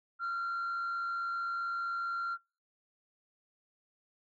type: tone with frequency modulation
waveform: sine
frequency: 1378 Hz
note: F6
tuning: 24 cents flat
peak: -30 dBFS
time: 0.19-2.38 s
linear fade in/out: 50 ms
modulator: 84.6 Hz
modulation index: 0.32
effects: noise-tail reverb RT60 0.3 s tail -25 dB re dry + tanh soft clip ceiling -31 dBFS